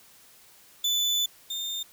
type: tone pair in turn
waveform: 35% pulse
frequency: 3494 / 3623 Hz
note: A7 / A7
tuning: -13 / +50 cents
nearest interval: minor second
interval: 63 cents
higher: second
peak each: -21 / -28 dBFS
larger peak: first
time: 0.84-1.26 / 1.5-1.83 s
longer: first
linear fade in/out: 5 ms
effects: white hiss -55 dBFS RMS until 1.92 s